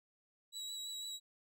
30% pulse tone with vibrato, 3897 Hz, B7, 24 cents flat, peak -39 dBFS, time 0.52-1.2 s, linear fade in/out 50 ms, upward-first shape sine, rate 6 Hz, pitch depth 18 cents each way, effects none

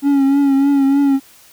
triangle tone with vibrato, 277.2 Hz, C#4, in tune, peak -8 dBFS, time 0.02-1.2 s, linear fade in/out 50 ms, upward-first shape triangle, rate 3.3 Hz, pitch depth 48 cents each way, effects white hiss -46 dBFS RMS until 1.52 s

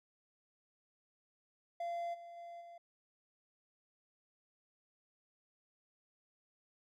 triangle tone with level steps, 687 Hz, F5, 29 cents flat, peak -35 / -47 / -45 / -49 dBFS, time 1.8-2.78 s, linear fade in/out 5 ms, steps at 2.13 / 2.36 / 2.6 s, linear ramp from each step 20 ms, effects none

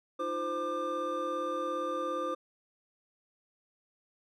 triangle tone cluster, 308.4 / 345.8 / 519 / 1194 Hz, D#4 / F4 / C5 / D6, -15 / -17 / -14 / +28 cents, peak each -39 / -38 / -33 / -33 dBFS, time 0.19-2.35 s, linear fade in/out 10 ms, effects none

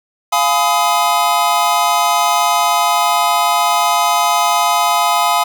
square chord, F half-diminished seventh, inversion none, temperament just, 698.5 / 838.1 / 1005.8 / 1257.2 Hz, F5 / Ab5 / Cb6 / Eb6, 0 / +16 / +31 / +18 cents, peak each -18 dBFS, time 0.32-5.44 s, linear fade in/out 10 ms, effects none

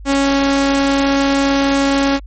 sawtooth tone, 276.6 Hz, C#4, 4 cents flat, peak -8 dBFS, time 0.05-2.2 s, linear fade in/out 50 ms, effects added 50 Hz sine -30 dBFS peak until 2.26 s + MP3 32 kbps

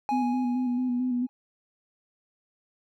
triangle tone with exponential decay, 830.6 Hz, G#5, in tune, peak -22 dBFS, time 0.09-1.29 s, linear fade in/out 0 ms, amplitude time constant 260 ms
sine tone with vibrato, 249.2 Hz, B3, 16 cents sharp, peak -24 dBFS, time 0.11-1.27 s, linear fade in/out 20 ms, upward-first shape square, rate 4.5 Hz, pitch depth 31 cents each way
effects none

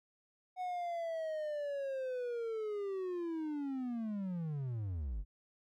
triangle linear sweep, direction down, 740 to 41.83 Hz, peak -34 dBFS, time 0.56-5.25 s, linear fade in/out 50 ms, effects none

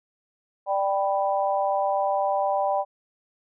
sine chord, G major, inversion second, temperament equal with one note detuned, 591.1 / 784 / 987.8 Hz, D5 / G5 / B5, +11 / 0 / 0 cents, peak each -25 / -24 / -29 dBFS, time 0.66-2.85 s, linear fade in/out 50 ms, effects none

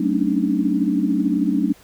sine tone cluster, 189.3 / 221.4 / 273.7 / 287.1 / 305.3 Hz, F#3 / A3 / C#4 / D4 / D#4, +40 / +11 / -22 / -39 / -33 cents, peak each -23 dBFS, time 0-1.73 s, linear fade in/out 5 ms, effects pink hiss -50 dBFS RMS until 1.83 s

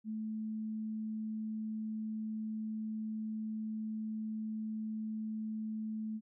sine tone, 217.7 Hz, A3, 18 cents flat, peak -36 dBFS, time 0.04-6.21 s, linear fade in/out 50 ms, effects none

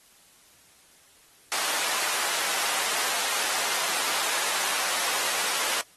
pink high-pass noise, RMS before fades -28 dBFS, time 1.52-5.81 s, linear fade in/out 0 ms, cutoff 830 Hz, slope 12 dB/octave, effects white hiss -57 dBFS RMS until 5.96 s + AAC 32 kbps

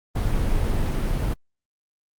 brown noise, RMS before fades -22 dBFS, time 0.15-1.34 s, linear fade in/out 10 ms, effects Opus 32 kbps

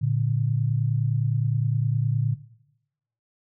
sine tone pair together, 114.3 / 144.01 Hz, A#2 / D3, -34 / -34 cents, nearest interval major third, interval 400 cents, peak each -23 dBFS, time 0.01-2.35 s, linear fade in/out 20 ms, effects noise-tail reverb RT60 0.9 s tail -18 dB re dry

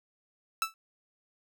sawtooth tone with exponential decay, 1318.5 Hz, E6, in tune, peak -19 dBFS, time 0.62-0.74 s, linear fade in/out 1 ms, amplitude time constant 24 ms, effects none

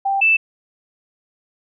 sine tone pair in turn, 786 / 2644 Hz, G5 / E7, +4 / +5 cents, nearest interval octave + major sixth, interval 2101 cents, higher second, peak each -16 / -11 dBFS, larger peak second, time 0.05-0.21 / 0.21-0.37 s, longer neither, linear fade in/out 10 ms, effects none

